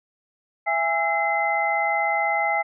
sine tone cluster, 665 / 821 / 1325 / 2057 Hz, E5 / G#5 / E6 / C7, +15 / -20 / +9 / -30 cents, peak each -27 / -23 / -32 / -24 dBFS, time 0.66-2.63 s, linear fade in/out 20 ms, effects none

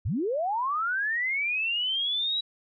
sine linear sweep, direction up, 67.2 to 3906 Hz, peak -25 dBFS, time 0.05-2.41 s, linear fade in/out 10 ms, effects none

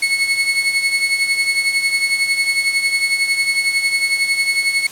35% pulse tone with tremolo, 2196 Hz, C#7, 17 cents flat, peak -10 dBFS, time 0.02-4.87 s, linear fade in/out 5 ms, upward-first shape triangle, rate 11 Hz, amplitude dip 70%, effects white hiss -35 dBFS RMS until 4.91 s + low-pass 12000 Hz 12 dB/octave

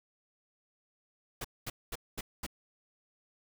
pink noise bursts, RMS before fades -38 dBFS, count 5, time 1.41-2.465 s, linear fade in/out 5 ms, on 35 ms, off 220 ms, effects none

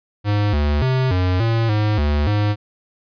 square tone with pitch steps, 103.5 / 73.4 / 130.2 / 91.3 / 114.3 / 105.9 / 73.5 / 104.2 Hz, G#2 / D2 / C3 / F#2 / A#2 / G#2 / D2 / G#2, -5 / 0 / -8 / -23 / -34 / +34 / +2 / +6 cents, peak -16 dBFS, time 0.24-2.56 s, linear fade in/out 50 ms, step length 290 ms, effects resampled to 11025 Hz

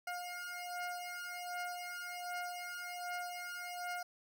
20% pulse beating tone pair, 711 / 712.3 Hz, F5 / F5, +31 / +34 cents, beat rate 1.3 Hz, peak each -39 / -39 dBFS, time 0.07-4.03 s, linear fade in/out 5 ms, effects none

